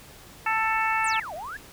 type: harmonic tone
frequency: 442.5 Hz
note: A4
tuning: 10 cents sharp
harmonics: 2 / 3 / 4 / 5 / 6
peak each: -26 / -28 / -29 / -30 / -31 dBFS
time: 0.46-1.2 s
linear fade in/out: 5 ms
type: exponential two-way sweep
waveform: sine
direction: down then up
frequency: 10070 to 587.3 to 1773 Hz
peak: -33 dBFS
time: 1.04-1.57 s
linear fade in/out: 5 ms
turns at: 1.34 s
effects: pink hiss -48 dBFS RMS until 1.72 s